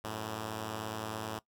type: beating tone pair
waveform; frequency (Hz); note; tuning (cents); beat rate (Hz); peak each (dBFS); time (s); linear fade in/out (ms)
5% pulse; 92.1 / 109.1; F#2 / A2; -7 / -14; 17; -34 / -26; 0.04-1.39; 5
effects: noise-tail reverb RT60 0.1 s tail -19 dB re dry